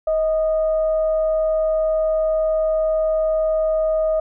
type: tone with frequency modulation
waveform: sine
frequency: 632 Hz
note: D#5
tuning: 27 cents sharp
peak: -16 dBFS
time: 0.07-4.2 s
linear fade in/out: 5 ms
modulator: 601 Hz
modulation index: 0.22
effects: none